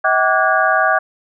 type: tone cluster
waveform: sine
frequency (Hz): 639 / 762 / 1161 / 1454 / 1637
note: D#5 / G5 / D6 / F#6 / G#6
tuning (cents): +46 / -49 / -20 / -31 / -25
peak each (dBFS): -18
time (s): 0.04-0.99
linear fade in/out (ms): 10
effects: none